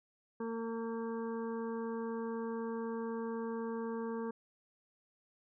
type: harmonic tone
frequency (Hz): 228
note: A#3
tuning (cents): -38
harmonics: 1 / 2 / 4 / 5 / 6 / 7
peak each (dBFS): -39 / -39 / -47 / -50 / -60 / -54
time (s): 0.4-4.31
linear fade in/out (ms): 5
effects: none